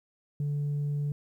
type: tone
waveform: sine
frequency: 145.3 Hz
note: D3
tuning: 18 cents flat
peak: -25 dBFS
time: 0.4-1.12 s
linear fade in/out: 2 ms
effects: tanh soft clip ceiling -26 dBFS + 11-bit